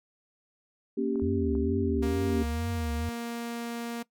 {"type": "chord", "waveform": "sine", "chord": "G diminished", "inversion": "first", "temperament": "equal", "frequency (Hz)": [233.1, 277.2, 392], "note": ["Bb3", "Db4", "G4"], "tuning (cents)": [0, 0, 0], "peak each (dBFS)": -30, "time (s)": [0.97, 2.43], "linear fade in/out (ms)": 10}
{"type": "clicks", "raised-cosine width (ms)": 1, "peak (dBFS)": -34, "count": 7, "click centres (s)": [1.157, 1.197, 1.552, 2.037, 2.068, 2.301, 2.442]}
{"type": "tone with vibrato", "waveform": "sine", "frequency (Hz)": 82.41, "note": "E2", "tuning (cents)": 0, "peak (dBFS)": -30, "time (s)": [1.22, 3.09], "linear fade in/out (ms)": 0, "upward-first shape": "triangle", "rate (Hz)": 2.2, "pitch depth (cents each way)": 260}
{"type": "tone", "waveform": "sawtooth", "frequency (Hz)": 234.7, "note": "A#3", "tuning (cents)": 12, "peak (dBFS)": -29, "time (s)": [2.02, 4.03], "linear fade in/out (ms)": 10}
{"effects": ["noise-tail reverb RT60 0.1 s tail -20 dB re dry"]}